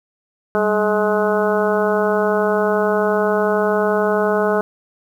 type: harmonic tone with a mistuned harmonic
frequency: 211.3 Hz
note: G#3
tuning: 30 cents sharp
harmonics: 1 / 2 / 3 / 4 / 5 / 6 / 7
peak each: -23 / -18 / -20 / -25 / -27 / -26 / -26 dBFS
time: 0.55-4.61 s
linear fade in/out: 0 ms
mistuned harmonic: 1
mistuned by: -110 cents
effects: 8-bit